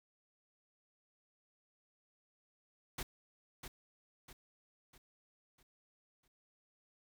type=noise with echo; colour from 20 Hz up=pink; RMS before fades=-41 dBFS; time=2.98-3.03 s; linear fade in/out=5 ms; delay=650 ms; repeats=5; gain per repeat=-7 dB; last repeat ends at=6.28 s; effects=none